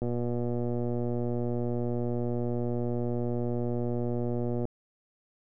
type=click train; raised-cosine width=2 ms; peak=-19 dBFS; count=557; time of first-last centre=0.02-4.653 s; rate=120 Hz; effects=none